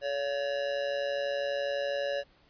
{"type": "tone with amplitude modulation", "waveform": "square", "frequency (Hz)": 566, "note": "C#5", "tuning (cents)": 36, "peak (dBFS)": -27, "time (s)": [0.01, 2.24], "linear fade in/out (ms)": 50, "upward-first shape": "sine", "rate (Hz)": 132, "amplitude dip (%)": 65, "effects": ["pink hiss -63 dBFS RMS until 2.49 s", "resampled to 11025 Hz"]}